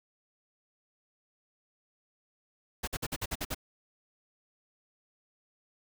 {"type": "noise bursts", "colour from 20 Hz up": "pink", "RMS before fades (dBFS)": -34, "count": 8, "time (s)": [2.83, 3.547], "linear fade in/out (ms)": 10, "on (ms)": 45, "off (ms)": 51, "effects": []}